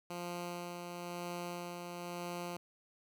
10% pulse tone with tremolo, 174.9 Hz, F3, 3 cents sharp, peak -31 dBFS, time 0.1-2.57 s, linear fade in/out 5 ms, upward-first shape sine, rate 1 Hz, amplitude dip 35%, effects none

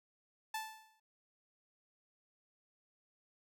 sawtooth tone with exponential decay, 877 Hz, A5, 6 cents flat, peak -32 dBFS, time 0.54-1 s, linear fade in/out 5 ms, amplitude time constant 100 ms, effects none

